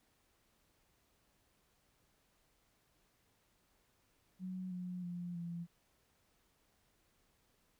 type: tone with pitch steps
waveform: sine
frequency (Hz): 185 / 180.15 / 175.43 / 170.83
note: F#3 / F#3 / F3 / F3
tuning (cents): 0 / -46 / +8 / -38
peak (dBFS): -40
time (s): 4.39-5.67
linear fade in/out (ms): 50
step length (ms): 320
effects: pink hiss -75 dBFS RMS until 7.79 s